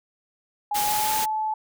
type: tone with pitch glide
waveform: sine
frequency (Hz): 830.6 to 866.4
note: G#5 to A5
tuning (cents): 0 to -27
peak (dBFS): -23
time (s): 0.71-1.54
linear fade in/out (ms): 5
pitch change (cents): +73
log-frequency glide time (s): 0.82-1.15
type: noise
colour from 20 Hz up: white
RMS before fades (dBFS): -27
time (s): 0.74-1.26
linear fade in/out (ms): 20
effects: none